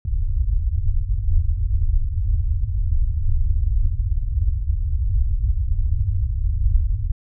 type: low-pass noise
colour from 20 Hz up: pink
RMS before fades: -19 dBFS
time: 0.05-7.12 s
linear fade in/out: 5 ms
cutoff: 100 Hz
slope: 48 dB/octave
effects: none